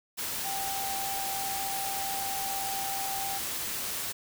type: tone in noise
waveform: sine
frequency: 784 Hz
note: G5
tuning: in tune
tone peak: -34 dBFS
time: 0.44-3.39 s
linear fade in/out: 20 ms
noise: white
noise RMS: -34 dBFS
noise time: 0.17-4.13 s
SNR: -3 dB
effects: none